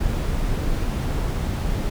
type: noise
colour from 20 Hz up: brown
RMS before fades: -23 dBFS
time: 0-1.9 s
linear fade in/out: 10 ms
effects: none